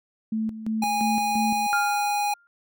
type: tone with tremolo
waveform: sine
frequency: 220 Hz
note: A3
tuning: in tune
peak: -23 dBFS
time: 0.32-1.67 s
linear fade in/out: 5 ms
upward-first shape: square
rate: 2.9 Hz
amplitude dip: 70%
type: tone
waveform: square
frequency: 823 Hz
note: G#5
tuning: 16 cents flat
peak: -23 dBFS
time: 0.82-2.34 s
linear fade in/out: 5 ms
type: tone with exponential decay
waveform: sine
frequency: 1400 Hz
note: F6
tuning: 4 cents sharp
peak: -20 dBFS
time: 1.73-2.47 s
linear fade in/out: 0 ms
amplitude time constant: 160 ms
effects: none